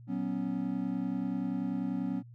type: chord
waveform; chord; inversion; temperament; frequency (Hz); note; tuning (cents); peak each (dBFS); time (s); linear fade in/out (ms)
triangle; F# suspended fourth; none; equal with one note detuned; 186.93 / 246.9 / 277.2; F#3 / B3 / C#4; +18 / 0 / 0; -33; 0.07-2.23; 50
effects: added 119 Hz sine -48 dBFS peak until 2.34 s